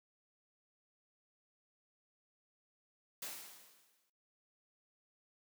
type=noise with exponential decay; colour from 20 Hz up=white; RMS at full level=-42 dBFS; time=3.22-4.1 s; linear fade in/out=5 ms; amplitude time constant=190 ms; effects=noise-tail reverb RT60 0.4 s tail -21 dB re dry + high-pass 200 Hz 12 dB/octave